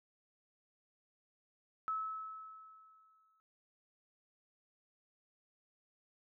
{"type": "tone with exponential decay", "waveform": "sine", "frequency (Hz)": 1298, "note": "E6", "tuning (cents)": -27, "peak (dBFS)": -33, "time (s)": [1.88, 3.4], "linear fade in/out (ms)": 0, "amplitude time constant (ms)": 330, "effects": []}